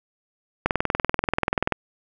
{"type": "click train", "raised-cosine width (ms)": 0.5, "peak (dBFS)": -5, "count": 23, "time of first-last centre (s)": [0.66, 1.723], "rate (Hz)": 20.7, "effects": []}